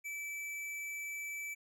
square tone, 2312 Hz, D7, 28 cents flat, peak -40 dBFS, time 0.04-1.55 s, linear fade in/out 20 ms, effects none

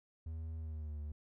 triangle tone with pitch glide, 80.3 to 74.49 Hz, E2 to D2, -45 to +25 cents, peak -38 dBFS, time 0.26-1.12 s, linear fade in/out 5 ms, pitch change -130 cents, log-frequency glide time 0.58-0.99 s, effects none

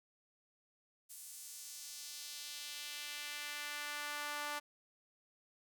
sawtooth tone with high-pass filter sweep, 293.7 Hz, D4, in tune, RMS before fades -45 dBFS, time 1.09-4.6 s, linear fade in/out 20 ms, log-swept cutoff 9300 to 1000 Hz, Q 1.2, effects none

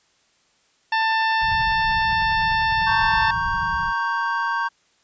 harmonic tone, 890 Hz, A5, 20 cents sharp, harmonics 1 / 2 / 3 / 4 / 5 / 6, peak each -20 / -22 / -30 / -32 / -35 / -36 dBFS, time 0.92-3.31 s, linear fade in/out 5 ms
pink low-pass noise, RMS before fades -33 dBFS, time 1.4-3.93 s, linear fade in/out 50 ms, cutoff 190 Hz, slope 96 dB/octave
triangle chord, G diminished, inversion first, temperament equal, 932.3 / 1108.7 / 1568 Hz, Bb5 / Db6 / G6, 0 / 0 / 0 cents, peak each -23 / -24 / -23 dBFS, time 2.86-4.69 s, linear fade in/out 20 ms
effects white hiss -62 dBFS RMS until 5.03 s + resampled to 16000 Hz

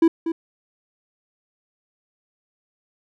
triangle tone with echo, 329.6 Hz, E4, in tune, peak -9 dBFS, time 0.02-0.08 s, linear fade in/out 5 ms, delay 240 ms, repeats 1, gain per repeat -10 dB, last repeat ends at 0.32 s, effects none

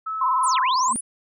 sine tone, 1300 Hz, E6, 24 cents flat, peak -25 dBFS, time 0.06-0.61 s, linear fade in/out 10 ms
sine tone with vibrato, 1022 Hz, C6, 41 cents flat, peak -18 dBFS, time 0.21-0.93 s, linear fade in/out 5 ms, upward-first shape square, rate 20 Hz, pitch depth 54 cents each way
sine linear two-way sweep, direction down then up, 10210 to 972 to 10210 Hz, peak -25 dBFS, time 0.43-1.01 s, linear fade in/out 10 ms, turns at 0.6 s
sine tone with exponential growth, 230.2 Hz, A#3, 22 cents flat, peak -23 dBFS, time 0.84-0.96 s, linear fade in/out 0 ms, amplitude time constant 24 ms
effects none

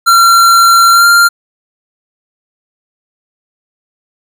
square tone with pitch glide, 1368 to 1391.1 Hz, F6 to F6, -36 to -7 cents, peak -4 dBFS, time 0.06-1.29 s, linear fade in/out 20 ms, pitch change +29 cents, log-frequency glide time 0.92-1.06 s, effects none

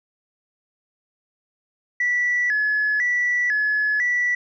sine tone with vibrato, 1827 Hz, A#6, 35 cents flat, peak -17 dBFS, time 2-4.35 s, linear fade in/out 5 ms, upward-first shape square, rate 1 Hz, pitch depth 120 cents each way, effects tanh soft clip ceiling -14 dBFS

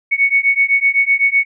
sine beating tone pair, 2217 / 2224.9 Hz, C#7 / C#7, 0 / +6 cents, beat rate 7.9 Hz, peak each -14 dBFS, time 0.11-1.45 s, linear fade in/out 20 ms, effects none

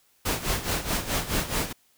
pink noise with tremolo, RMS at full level -25 dBFS, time 0.25-1.73 s, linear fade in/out 10 ms, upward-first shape sine, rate 4.7 Hz, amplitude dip 75%, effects white hiss -64 dBFS RMS until 1.97 s

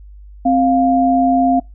sine tone pair together, 262.6 / 701.1 Hz, C4 / F5, +6 / +7 cents, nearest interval octave + perfect fourth, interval 1701 cents, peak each -13 dBFS, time 0.45-1.6 s, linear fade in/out 10 ms, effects noise-tail reverb RT60 0.2 s tail -25 dB re dry + added 50 Hz sine -35 dBFS peak until 1.74 s

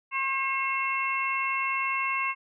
harmonic tone with a mistuned harmonic, 539 Hz, C#5, 49 cents flat, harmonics 2 / 3 / 4 / 5, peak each -29 / -41 / -30 / -31 dBFS, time 0.11-2.35 s, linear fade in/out 50 ms, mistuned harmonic 3, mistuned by -17 cents, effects none

